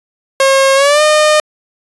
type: tone with pitch glide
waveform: sawtooth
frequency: 540 to 609.6 Hz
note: C#5 to D#5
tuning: -45 to -36 cents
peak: -3 dBFS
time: 0.4-1.4 s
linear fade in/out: 2 ms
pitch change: +209 cents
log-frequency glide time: 0.75-1.02 s
effects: resampled to 24000 Hz